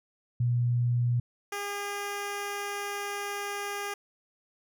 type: tone pair in turn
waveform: sine / 10% pulse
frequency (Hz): 121 / 405.6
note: B2 / G#4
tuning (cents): -35 / -41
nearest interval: octave + major sixth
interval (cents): 2094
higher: second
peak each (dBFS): -23 / -24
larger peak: first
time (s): 0.4-1.2 / 1.52-3.94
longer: second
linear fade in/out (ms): 5
effects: none